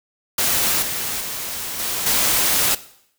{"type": "noise with level steps", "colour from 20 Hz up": "white", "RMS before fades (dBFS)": [-19, -25, -28, -24, -18], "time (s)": [0.38, 2.75], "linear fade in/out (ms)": 5, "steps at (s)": [0.82, 1.2, 1.79, 2.06], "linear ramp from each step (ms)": 5, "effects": ["noise-tail reverb RT60 0.7 s tail -17 dB re dry"]}